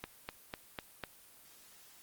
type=click train; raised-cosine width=0.3 ms; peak=-22 dBFS; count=5; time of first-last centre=0.04-1.038 s; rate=4.01 Hz; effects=white hiss -59 dBFS RMS until 2.02 s + Opus 24 kbps